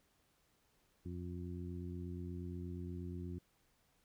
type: harmonic tone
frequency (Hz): 88.4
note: F2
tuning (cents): +22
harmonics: 1 / 2 / 3 / 4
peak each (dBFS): -44 / -47 / -50 / -51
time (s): 1.05-3.39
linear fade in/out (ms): 10
effects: pink hiss -75 dBFS RMS until 4.04 s